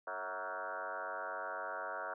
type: tone with frequency modulation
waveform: sine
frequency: 1033 Hz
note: C6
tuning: 22 cents flat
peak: -38 dBFS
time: 0.07-2.14 s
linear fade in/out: 5 ms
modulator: 96 Hz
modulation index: 5.3
effects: none